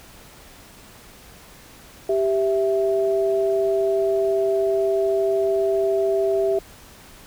sine tone pair together, 391.8 / 659 Hz, G4 / E5, -1 / -1 cents, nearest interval major sixth, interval 900 cents, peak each -19 / -22 dBFS, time 2.09-6.59 s, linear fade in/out 5 ms, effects pink hiss -46 dBFS RMS until 7.26 s

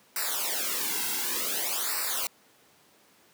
white noise with flanger, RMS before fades -30 dBFS, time 0.16-2.27 s, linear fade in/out 2 ms, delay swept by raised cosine 0.3 to 1.7 ms, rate 0.55 Hz, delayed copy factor -0.95, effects pink hiss -60 dBFS RMS until 3.33 s + high-pass 200 Hz 12 dB/octave

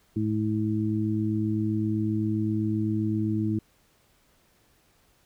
harmonic tone, 107.7 Hz, A2, 37 cents flat, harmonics 1 / 2 / 3, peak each -28 / -28 / -28 dBFS, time 0.16-3.59 s, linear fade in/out 5 ms, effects pink hiss -64 dBFS RMS until 5.25 s

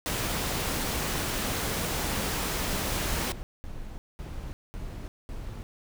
pink noise, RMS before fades -30 dBFS, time 0.06-3.32 s, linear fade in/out 0 ms
brown noise bursts, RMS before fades -37 dBFS, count 5, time 3.09-5.63 s, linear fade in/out 0 ms, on 340 ms, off 210 ms
effects none

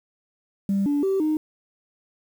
sine tone with pitch steps, 197.4 / 288.6 / 386.6 / 308.8 Hz, G3 / D4 / G4 / D#4, +12 / -30 / -24 / -13 cents, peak -18 dBFS, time 0.69-1.37 s, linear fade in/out 2 ms, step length 170 ms, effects tanh soft clip ceiling -16 dBFS + 8-bit

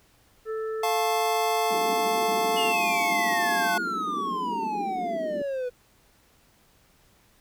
harmonic tone, 440 Hz, A4, in tune, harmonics 1 / 3 / 4, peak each -28 / -39 / -46 dBFS, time 0.45-2.74 s, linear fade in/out 50 ms
square chord, F augmented, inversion none, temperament just, 698.5 / 873.1 / 1091.3 Hz, F5 / A5 / C#6, 0 / -14 / -27 cents, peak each -27 / -29 / -32 dBFS, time 0.83-3.78 s, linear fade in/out 5 ms
pink band-pass noise, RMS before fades -36 dBFS, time 1.7-5.42 s, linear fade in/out 2 ms, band 180 to 440 Hz, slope 96 dB/octave
triangle exponential sweep, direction down, 2922 to 487.2 Hz, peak -25 dBFS, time 2.56-5.7 s, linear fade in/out 20 ms
effects pink hiss -61 dBFS RMS until 7.4 s

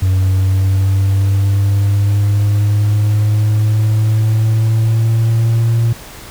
triangle linear sweep, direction up, 93.6 to 115.9 Hz, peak -7 dBFS, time 0.02-5.93 s, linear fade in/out 5 ms, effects tanh soft clip ceiling -3 dBFS + pink hiss -34 dBFS RMS until 6.3 s

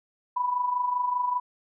sine tone with amplitude modulation, 987.8 Hz, B5, in tune, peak -21 dBFS, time 0.36-1.4 s, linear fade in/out 10 ms, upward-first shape sine, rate 25.1 Hz, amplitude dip 60%, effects none

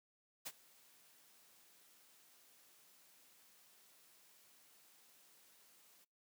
white noise with ADSR envelope, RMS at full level -44 dBFS, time 0.45-6.05 s, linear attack 18 ms, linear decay 45 ms, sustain -23 dB, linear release 13 ms, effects noise-tail reverb RT60 0.3 s tail -26 dB re dry + high-pass 150 Hz 12 dB/octave

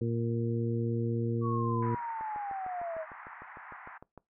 harmonic tone, 116.3 Hz, A#2, 4 cents flat, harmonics 1 / 2 / 3 / 4, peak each -31 / -34 / -36 / -37 dBFS, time 0.01-1.95 s, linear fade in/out 5 ms
sine linear sweep, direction down, 1133 to 622.3 Hz, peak -34 dBFS, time 1.41-3.06 s, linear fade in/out 50 ms
pink band-pass noise, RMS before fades -48 dBFS, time 1.82-3.98 s, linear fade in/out 5 ms, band 800 to 2000 Hz, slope 48 dB/octave
click train, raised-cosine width 1 ms, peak -33 dBFS, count 14, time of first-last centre 2.21-4.177 s, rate 6.61 Hz
effects noise-tail reverb RT60 0.2 s tail -22 dB re dry

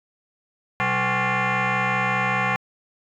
sine tone with frequency modulation, 508 Hz, B4, 49 cents sharp, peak -18 dBFS, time 0.8-2.56 s, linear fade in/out 0 ms, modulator 317 Hz, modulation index 6.1, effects tanh soft clip ceiling -16 dBFS

